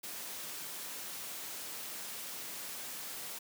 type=noise; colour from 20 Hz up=white; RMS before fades=-43 dBFS; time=0.03-3.39 s; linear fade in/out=10 ms; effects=high-pass 150 Hz 12 dB/octave